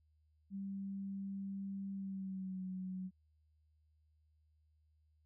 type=tone with pitch glide; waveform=sine; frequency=196 to 186.07 Hz; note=G3 to F#3; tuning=0 to +10 cents; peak=-40 dBFS; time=0.5-3.11 s; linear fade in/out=50 ms; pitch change=-90 cents; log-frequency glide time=1.92-2.63 s; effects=added 77 Hz sine -70 dBFS peak until 5.25 s